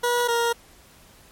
20% pulse tone pair in turn, 483.3 / 469 Hz, B4 / A#4, -38 / +11 cents, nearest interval minor second, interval 51 cents, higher first, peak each -15 dBFS, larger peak neither, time 0.03-0.28 / 0.28-0.53 s, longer neither, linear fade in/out 10 ms, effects pink hiss -52 dBFS RMS until 1.31 s + MP3 64 kbps

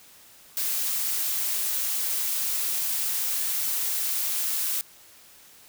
blue noise, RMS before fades -27 dBFS, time 0.57-4.81 s, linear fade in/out 0 ms, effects white hiss -52 dBFS RMS until 5.68 s

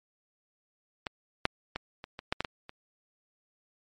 clicks, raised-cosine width 0.3 ms, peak -17 / -7 / -17 / -24 / -23 / -11 / -12 / -15 / -27 dBFS, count 9, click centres 1.068 / 1.454 / 1.76 / 2.041 / 2.191 / 2.325 / 2.406 / 2.448 / 2.694 s, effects MP3 48 kbps

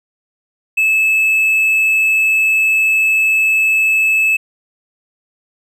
triangle tone with hard clipping, 2607 Hz, E7, 20 cents flat, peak -11 dBFS, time 0.77-4.37 s, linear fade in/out 10 ms, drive 5 dB, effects none

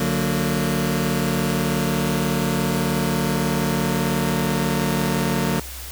sawtooth chord, D augmented, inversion none, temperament just, 146.83 / 183.54 / 229.4 Hz, D3 / F#3 / A#3, 0 / -14 / -28 cents, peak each -20 dBFS, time 0-5.6 s, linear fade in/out 5 ms, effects added 65 Hz sine -35 dBFS peak until 5.91 s + white hiss -36 dBFS RMS until 5.91 s

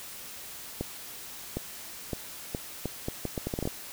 accelerating click train, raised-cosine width 2 ms, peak -17 dBFS, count 14, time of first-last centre 0.81-3.675 s, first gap 760 ms, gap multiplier 0.74, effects white hiss -43 dBFS RMS until 3.92 s

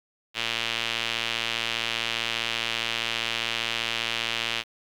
sawtooth tone with band-pass filter, 115.1 Hz, A#2, 22 cents flat, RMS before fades -29 dBFS, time 0.34-4.64 s, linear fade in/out 50 ms, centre 3000 Hz, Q 2.5, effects 8-bit

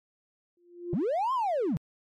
sine tone with exponential growth, 349.2 Hz, F4, in tune, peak -27 dBFS, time 0.57-0.94 s, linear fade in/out 2 ms, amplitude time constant 80 ms
triangle linear two-way sweep, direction up then down, 130 to 1081 to 130 Hz, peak -22 dBFS, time 0.93-1.77 s, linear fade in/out 0 ms, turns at 1.33 s
effects tanh soft clip ceiling -21 dBFS + MP3 64 kbps

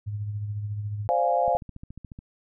sine tone with tremolo, 104 Hz, G#2, 3 cents sharp, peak -26 dBFS, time 0.06-1.08 s, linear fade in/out 20 ms, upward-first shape triangle, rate 14 Hz, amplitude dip 50%
sine chord, D half-diminished seventh, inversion third, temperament equal, 523.3 / 587.3 / 698.5 / 830.6 Hz, C5 / D5 / F5 / Ab5, 0 / 0 / 0 / 0 cents, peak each -26 / -29 / -23 / -27 dBFS, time 1.09-1.57 s, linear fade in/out 0 ms
click train, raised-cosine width 5 ms, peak -28 dBFS, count 11, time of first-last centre 1.48-2.189 s, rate 14.1 Hz
effects none

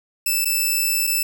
5% pulse tone with dropouts, 2637 Hz, E7, in tune, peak -9 dBFS, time 0.26-1.23 s, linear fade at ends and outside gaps 5 ms, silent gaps 0.447-0.455 / 1.07-1.073 s, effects none

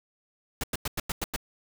pink noise bursts, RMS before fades -30 dBFS, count 7, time 0.61-1.362 s, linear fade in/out 2 ms, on 26 ms, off 95 ms, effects none

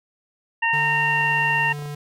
harmonic tone, 919 Hz, A#5, 25 cents flat, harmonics 1 / 2 / 3, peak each -23 / -21 / -23 dBFS, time 0.62-1.73 s, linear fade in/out 10 ms
square tone with pitch glide, 148 to 146.3 Hz, D3 to D3, +14 to -6 cents, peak -30 dBFS, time 0.73-1.95 s, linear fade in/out 5 ms, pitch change -20 cents, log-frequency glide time 1.1-1.7 s
clicks, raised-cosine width 1 ms, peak -30 dBFS, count 11, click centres 1.174 / 1.21 / 1.242 / 1.314 / 1.387 / 1.417 / 1.507 / 1.588 / 1.791 / 1.823 / 1.857 s
effects none

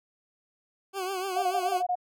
20% pulse tone with vibrato, 378.4 Hz, F#4, 39 cents sharp, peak -25 dBFS, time 0.93-1.83 s, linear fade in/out 50 ms, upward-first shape triangle, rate 6.8 Hz, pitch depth 88 cents each way
sine tone bursts, 720 Hz, F#5, 47 cents flat, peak -24 dBFS, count 7, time 1.36-1.955 s, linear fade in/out 10 ms, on 67 ms, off 21 ms
effects none

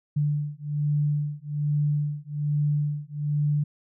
sine beating tone pair, 146.83 / 148.03 Hz, D3 / D3, 0 / +14 cents, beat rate 1.2 Hz, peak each -26 dBFS, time 0.16-3.64 s, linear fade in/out 10 ms, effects none

